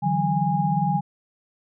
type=tone cluster; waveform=sine; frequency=149.5 / 166.7 / 189.1 / 821 Hz; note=D3 / E3 / F#3 / G#5; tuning=+31 / +20 / +38 / -20 cents; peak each=-25 / -26 / -26 / -23 dBFS; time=0.02-1.01 s; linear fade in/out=20 ms; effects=none